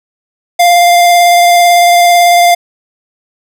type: tone with vibrato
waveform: square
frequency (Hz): 698.5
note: F5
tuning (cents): 0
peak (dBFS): -4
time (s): 0.59-2.55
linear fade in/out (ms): 10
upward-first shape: triangle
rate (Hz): 18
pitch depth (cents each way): 15
effects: none